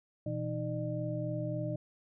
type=tone cluster; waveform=sine; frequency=121.9 / 165.5 / 309.5 / 600 Hz; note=B2 / E3 / D#4 / D5; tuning=-22 / +7 / -9 / +37 cents; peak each=-36 / -39 / -40 / -38 dBFS; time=0.26-1.76 s; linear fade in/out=5 ms; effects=none

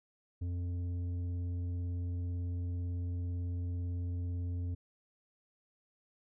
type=tone with tanh clipping; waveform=triangle; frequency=88.2 Hz; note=F2; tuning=18 cents sharp; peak=-35 dBFS; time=0.41-4.75 s; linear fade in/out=10 ms; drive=12 dB; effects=none

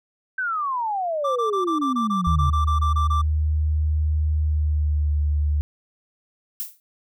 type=exponential sweep; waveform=sine; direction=down; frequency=1568 to 130 Hz; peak=-22 dBFS; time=0.38-2.5 s; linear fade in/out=5 ms
type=tone bursts; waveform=triangle; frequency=1174.7 Hz; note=D6; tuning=in tune; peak=-20 dBFS; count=14; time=1.24-3.219 s; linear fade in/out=10 ms; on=120 ms; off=23 ms
type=tone with pitch glide; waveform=sine; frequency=76.6 to 74.12 Hz; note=D#2 to D2; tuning=-27 to +17 cents; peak=-18 dBFS; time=2.27-5.61 s; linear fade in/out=0 ms; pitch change=-56 cents; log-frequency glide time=4.38-5.14 s
type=noise with exponential decay; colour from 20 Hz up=violet; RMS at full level=-25 dBFS; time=6.6-6.8 s; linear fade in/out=0 ms; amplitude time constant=42 ms
effects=none

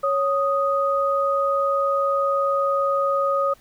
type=tone pair together; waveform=sine; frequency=554.4 / 1245.3 Hz; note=C#5 / D#6; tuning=0 / +1 cents; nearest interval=octave + major second; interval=1401 cents; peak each=-21 dBFS; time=0.03-3.54 s; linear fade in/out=10 ms; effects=pink hiss -55 dBFS RMS until 3.6 s

